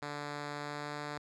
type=tone with pitch glide; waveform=5% pulse; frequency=146.1 to 147.37 Hz; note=D3 to D3; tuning=-9 to +6 cents; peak=-27 dBFS; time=0.02-1.18 s; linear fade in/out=5 ms; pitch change=+15 cents; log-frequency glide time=0.57-0.95 s; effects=low-pass 6000 Hz 12 dB/octave